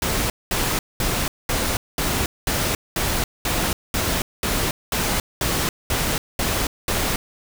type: noise bursts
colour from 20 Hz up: pink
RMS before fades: -22 dBFS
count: 15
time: 0.02-7.16 s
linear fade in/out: 2 ms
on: 280 ms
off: 210 ms
effects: none